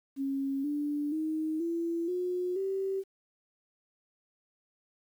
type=tone with pitch steps; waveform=sine; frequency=273.2 / 292.8 / 313.8 / 336.3 / 360.5 / 386.4 Hz; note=C#4 / D4 / D#4 / E4 / F#4 / G4; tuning=-25 / -5 / +15 / +35 / -45 / -25 cents; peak=-29 dBFS; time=0.16-3.04 s; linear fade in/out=50 ms; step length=480 ms; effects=10-bit